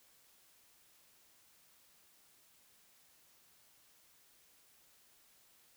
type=silence; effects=white hiss -67 dBFS RMS until 5.76 s